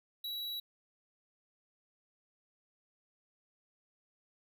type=tone; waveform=square; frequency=3907 Hz; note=B7; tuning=19 cents flat; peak=-38 dBFS; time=0.24-0.6 s; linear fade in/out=5 ms; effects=none